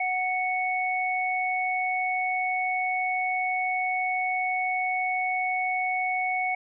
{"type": "tone pair together", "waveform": "sine", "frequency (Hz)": [740, 2217], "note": ["F#5", "C#7"], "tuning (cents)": [0, 0], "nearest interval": "octave + perfect fifth", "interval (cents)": 1900, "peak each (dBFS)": -27, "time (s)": [0, 6.55], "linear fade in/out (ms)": 5, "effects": []}